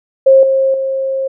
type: tone with level steps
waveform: sine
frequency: 535 Hz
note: C5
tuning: 38 cents sharp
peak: -3 / -9 / -14 dBFS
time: 0.26-1.28 s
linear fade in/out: 10 ms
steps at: 0.43 / 0.74 s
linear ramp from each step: 2 ms
effects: none